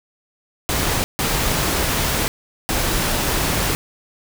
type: noise bursts at uneven times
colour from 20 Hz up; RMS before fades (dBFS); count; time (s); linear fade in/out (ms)
pink; -20; 3; 0.69-1.04 / 1.19-2.28 / 2.69-3.75; 0
effects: none